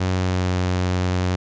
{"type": "tone with pitch glide", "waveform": "sawtooth", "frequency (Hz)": [92.5, 91.02], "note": ["F#2", "F#2"], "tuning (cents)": [0, -28], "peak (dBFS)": -15, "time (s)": [0, 1.36], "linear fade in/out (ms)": 10, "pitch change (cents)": -28, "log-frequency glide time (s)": [0.13, 0.53], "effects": ["resampled to 16000 Hz"]}